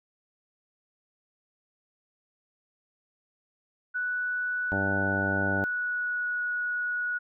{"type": "tone with pitch glide", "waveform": "sine", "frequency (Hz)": [1480, 1461.3], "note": ["F#6", "F#6"], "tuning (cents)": [0, -22], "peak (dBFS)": -27, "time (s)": [3.94, 7.19], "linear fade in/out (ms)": 20, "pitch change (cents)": -22, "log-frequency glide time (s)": [5.08, 6.43]}
{"type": "harmonic tone", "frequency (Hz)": 98, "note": "G2", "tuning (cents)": 0, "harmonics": [1, 2, 3, 4, 5, 6, 7, 8, 9], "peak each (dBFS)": [-33, -33, -34, -38, -40, -35, -38, -39, -41], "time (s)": [4.72, 5.64], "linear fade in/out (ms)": 0}
{"effects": []}